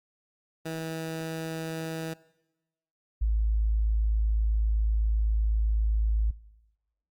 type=tone pair in turn; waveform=15% pulse / sine; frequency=161.6 / 53.93 Hz; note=E3 / A1; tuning=-34 / -34 cents; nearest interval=octave + perfect fifth; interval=1900 cents; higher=first; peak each=-26 / -22 dBFS; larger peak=second; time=0.65-2.14 / 3.21-6.31 s; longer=second; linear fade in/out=10 ms; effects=noise-tail reverb RT60 1.0 s tail -21 dB re dry + Opus 48 kbps